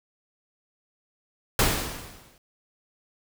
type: noise with exponential decay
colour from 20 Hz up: pink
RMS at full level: -19 dBFS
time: 1.59-2.38 s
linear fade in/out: 2 ms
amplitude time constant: 170 ms
effects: none